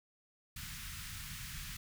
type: band-stop noise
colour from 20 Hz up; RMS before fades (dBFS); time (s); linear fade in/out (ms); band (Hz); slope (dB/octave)
pink; -45; 0.56-1.77; 5; 170 to 1400; 24
effects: none